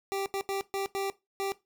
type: tone bursts at uneven times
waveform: 25% pulse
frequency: 392 Hz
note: G4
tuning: in tune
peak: -26 dBFS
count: 6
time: 0.12-0.26 / 0.34-0.41 / 0.49-0.61 / 0.74-0.86 / 0.95-1.1 / 1.4-1.52 s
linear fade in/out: 0 ms
effects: noise-tail reverb RT60 0.2 s tail -17 dB re dry